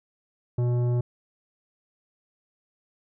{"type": "tone with tanh clipping", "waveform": "triangle", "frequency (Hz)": 121.8, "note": "B2", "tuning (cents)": -24, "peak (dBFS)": -23, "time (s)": [0.58, 1.01], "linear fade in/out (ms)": 5, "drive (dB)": 16, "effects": []}